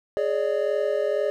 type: tone cluster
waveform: triangle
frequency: 417.2 / 563 / 605 Hz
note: G#4 / C#5 / D#5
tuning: +8 / +27 / -49 cents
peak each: -24 dBFS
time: 0.17-1.3 s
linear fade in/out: 0 ms
effects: none

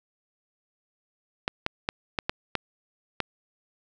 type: clicks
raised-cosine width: 0.3 ms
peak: -9 dBFS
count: 7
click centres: 1.479 / 1.664 / 1.889 / 2.188 / 2.295 / 2.553 / 3.203 s
effects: none

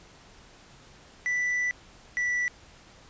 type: tone pair in turn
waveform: triangle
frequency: 1975.5 / 1961.9 Hz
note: B6 / B6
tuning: 0 / -12 cents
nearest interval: unison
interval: 12 cents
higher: first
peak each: -23 dBFS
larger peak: neither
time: 1.26-1.71 / 2.17-2.48 s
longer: first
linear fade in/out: 0 ms
effects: pink hiss -53 dBFS RMS until 3.09 s + resampled to 16000 Hz

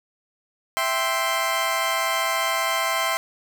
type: chord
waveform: 20% pulse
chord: C major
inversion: first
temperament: equal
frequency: 659.3 / 784 / 1046.5 Hz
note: E5 / G5 / C6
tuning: 0 / 0 / 0 cents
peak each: -21 / -24 / -19 dBFS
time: 0.77-3.17 s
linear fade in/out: 0 ms
effects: none

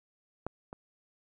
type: clicks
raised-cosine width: 1 ms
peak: -20 / -28 dBFS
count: 2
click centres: 0.466 / 0.729 s
effects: none

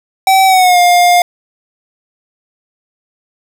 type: tone with pitch glide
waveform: square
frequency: 767 to 707.4 Hz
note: G5 to F5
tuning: -38 to +22 cents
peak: -6 dBFS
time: 0.27-1.22 s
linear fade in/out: 2 ms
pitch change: -140 cents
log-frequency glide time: 0.46-0.79 s
effects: none

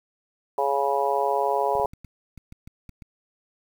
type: harmonic tone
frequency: 139.5 Hz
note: C#3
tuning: 11 cents sharp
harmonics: 3 / 4 / 5 / 6 / 7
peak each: -27 / -27 / -27 / -27 / -27 dBFS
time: 0.58-1.86 s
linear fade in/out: 2 ms
type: clicks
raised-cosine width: 5 ms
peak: -30 dBFS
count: 10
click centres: 1.753 / 1.798 / 1.848 / 1.935 / 2.047 / 2.377 / 2.524 / 2.675 / 2.893 / 3.022 s
effects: 8-bit

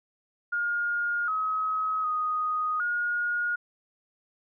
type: tone with pitch steps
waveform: sine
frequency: 1421 / 1274 / 1245 / 1435 Hz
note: F6 / D#6 / D#6 / F6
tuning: +30 / +41 / +1 / +47 cents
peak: -25 dBFS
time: 0.52-3.56 s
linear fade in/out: 10 ms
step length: 760 ms
effects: none

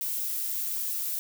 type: noise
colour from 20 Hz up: violet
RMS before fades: -31 dBFS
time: 0.01-1.19 s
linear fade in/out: 0 ms
effects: none

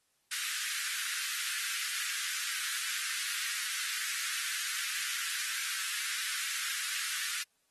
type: high-pass noise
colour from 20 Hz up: pink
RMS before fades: -36 dBFS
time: 0.31-7.43 s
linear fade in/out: 5 ms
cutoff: 1400 Hz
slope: 48 dB/octave
effects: white hiss -75 dBFS RMS until 7.7 s + AAC 32 kbps

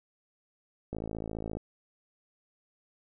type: click train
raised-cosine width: 2 ms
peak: -23 dBFS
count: 36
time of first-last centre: 0.93-1.57 s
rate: 54.7 Hz
effects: none

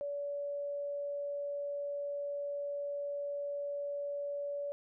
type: tone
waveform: sine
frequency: 572 Hz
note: D5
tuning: 46 cents flat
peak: -35 dBFS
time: 0.01-4.72 s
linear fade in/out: 0 ms
effects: none

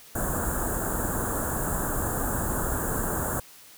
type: band-stop noise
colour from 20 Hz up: pink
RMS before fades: -28 dBFS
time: 0.15-3.4 s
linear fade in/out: 5 ms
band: 1700 to 6800 Hz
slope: 96 dB/octave
effects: white hiss -50 dBFS RMS until 3.77 s

